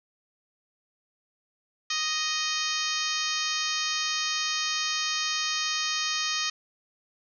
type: harmonic tone with a mistuned harmonic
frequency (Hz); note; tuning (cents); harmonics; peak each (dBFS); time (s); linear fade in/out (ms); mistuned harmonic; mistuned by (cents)
622.3; D#5; 0; 2 / 3 / 4 / 5 / 6 / 7 / 8 / 9 / 10; -35 / -35 / -35 / -35 / -35 / -35 / -35 / -35 / -35; 1.9-6.5; 5; 10; +51
effects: none